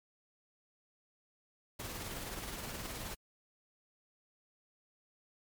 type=noise with tremolo; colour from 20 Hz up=pink; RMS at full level=-41 dBFS; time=1.79-3.15 s; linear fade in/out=10 ms; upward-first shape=sine; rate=19 Hz; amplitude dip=35%; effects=MP3 96 kbps